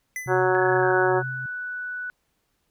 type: tone with exponential decay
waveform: square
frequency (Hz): 2009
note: B6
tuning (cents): +29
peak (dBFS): -27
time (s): 0.16-0.5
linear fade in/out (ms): 1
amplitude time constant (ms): 72
type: tone with tremolo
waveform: sine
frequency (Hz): 130.3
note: C3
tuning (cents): -7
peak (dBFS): -29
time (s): 0.26-1.46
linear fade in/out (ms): 2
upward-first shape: sine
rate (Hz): 2.4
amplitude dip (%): 50
type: harmonic tone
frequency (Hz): 185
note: F#3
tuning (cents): 0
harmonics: 2 / 3 / 4 / 5 / 6 / 7 / 8 / 9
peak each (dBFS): -21 / -27 / -26 / -28 / -32 / -32 / -28 / -30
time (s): 0.27-1.23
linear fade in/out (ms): 50
type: tone with pitch glide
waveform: sine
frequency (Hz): 1694 to 1483.3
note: G#6 to F#6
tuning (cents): +34 to +4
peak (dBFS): -29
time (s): 0.55-2.1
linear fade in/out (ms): 0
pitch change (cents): -230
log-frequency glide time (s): 0.78-0.94
effects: pink hiss -72 dBFS RMS until 2.7 s